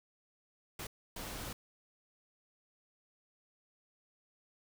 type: noise bursts at uneven times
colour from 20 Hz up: pink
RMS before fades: -43 dBFS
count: 2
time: 0.79-0.87 / 1.16-1.53 s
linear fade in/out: 5 ms
effects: none